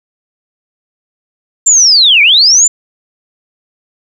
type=linear two-way sweep; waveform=sine; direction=down then up; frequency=7370 to 2209 to 7290 Hz; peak=-3 dBFS; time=1.66-2.68 s; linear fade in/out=10 ms; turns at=2.22 s; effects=7-bit